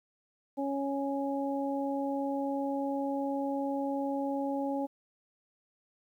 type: harmonic tone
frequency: 277.2 Hz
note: C#4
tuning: in tune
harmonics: 1 / 2 / 3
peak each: -32 / -35 / -37 dBFS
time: 0.57-4.87 s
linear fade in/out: 20 ms
effects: 11-bit